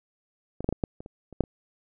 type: clicks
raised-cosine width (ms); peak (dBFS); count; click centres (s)
2; -20 / -18 / -10 / -15 / -12 / -27 / -28 / -30 / -7 / -26; 10; 0.606 / 0.644 / 0.69 / 0.726 / 0.838 / 1.005 / 1.061 / 1.327 / 1.407 / 1.438
effects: none